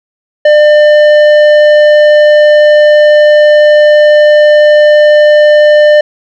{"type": "tone with tanh clipping", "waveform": "triangle", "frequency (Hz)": 599, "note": "D5", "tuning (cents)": 34, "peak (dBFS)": -3, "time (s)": [0.45, 6.01], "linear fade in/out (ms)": 5, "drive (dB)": 15, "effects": []}